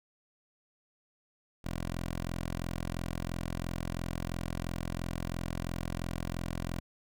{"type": "tone", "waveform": "10% pulse", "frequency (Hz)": 42.95, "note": "F1", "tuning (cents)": -28, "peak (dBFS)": -26, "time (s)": [1.64, 6.8], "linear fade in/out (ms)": 10, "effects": []}